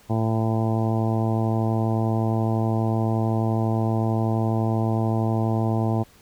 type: harmonic tone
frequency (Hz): 111.7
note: A2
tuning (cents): +27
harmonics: 1 / 2 / 3 / 4 / 5 / 6 / 7 / 8 / 9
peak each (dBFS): -22 / -26 / -29 / -34 / -36 / -32 / -33 / -37 / -39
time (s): 0.09-6.04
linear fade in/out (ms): 20
effects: pink hiss -54 dBFS RMS until 6.21 s